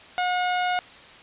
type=tone; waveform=sawtooth; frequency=723 Hz; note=F#5; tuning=40 cents flat; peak=-18 dBFS; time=0.18-0.79 s; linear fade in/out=0 ms; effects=white hiss -46 dBFS RMS until 1.22 s + resampled to 8000 Hz